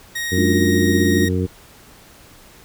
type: tone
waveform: sawtooth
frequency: 1875 Hz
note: A#6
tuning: 10 cents sharp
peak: -19 dBFS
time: 0.15-1.29 s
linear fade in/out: 10 ms
type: harmonic tone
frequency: 91.9 Hz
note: F#2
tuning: 11 cents flat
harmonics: 1 / 2 / 3 / 4 / 5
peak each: -20 / -23 / -25 / -26 / -27 dBFS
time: 0.31-1.47 s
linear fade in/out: 20 ms
type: chord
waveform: sine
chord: D diminished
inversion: second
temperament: just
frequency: 211.4 / 293.7 / 352.4 Hz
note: Ab3 / D4 / F4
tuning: +31 / 0 / +16 cents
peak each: -20 dBFS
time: 0.37-1.27 s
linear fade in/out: 10 ms
effects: pink hiss -46 dBFS RMS until 2.64 s